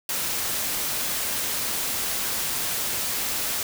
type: noise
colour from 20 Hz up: white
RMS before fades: -27 dBFS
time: 0.09-3.63 s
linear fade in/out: 2 ms
effects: none